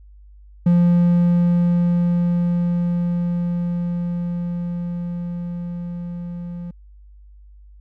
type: tone with level ramp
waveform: triangle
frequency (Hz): 174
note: F3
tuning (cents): -6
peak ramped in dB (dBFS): -9 to -26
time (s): 0.66-6.71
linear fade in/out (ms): 5
effects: added 50 Hz sine -42 dBFS peak until 7.8 s